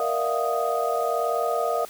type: tone cluster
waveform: sine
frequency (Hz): 468.5 / 596 / 674 / 715 / 1245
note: A#4 / D5 / E5 / F5 / D#6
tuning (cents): +9 / +25 / +38 / +41 / +1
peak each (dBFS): -28 / -29 / -27 / -29 / -29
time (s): 0-1.85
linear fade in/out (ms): 2
effects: white hiss -44 dBFS RMS until 1.89 s